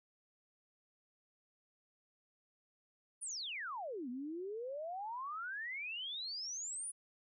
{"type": "exponential two-way sweep", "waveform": "sine", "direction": "down then up", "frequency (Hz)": [10050, 237.3, 10050], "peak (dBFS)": -40, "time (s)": [3.21, 6.92], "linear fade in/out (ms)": 20, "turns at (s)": 4.09, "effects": []}